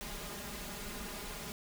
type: noise with comb filter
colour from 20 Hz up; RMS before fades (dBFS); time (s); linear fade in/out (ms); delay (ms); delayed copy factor
pink; -43; 0.01-1.52; 0; 4.9; +1
effects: none